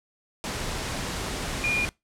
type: tone in noise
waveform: sine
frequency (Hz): 2425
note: D#7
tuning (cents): -45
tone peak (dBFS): -23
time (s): 1.64-1.85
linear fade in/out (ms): 0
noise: pink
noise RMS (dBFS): -31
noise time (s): 0.44-1.89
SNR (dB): +5
effects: noise-tail reverb RT60 0.2 s tail -23 dB re dry + low-pass 9000 Hz 12 dB/octave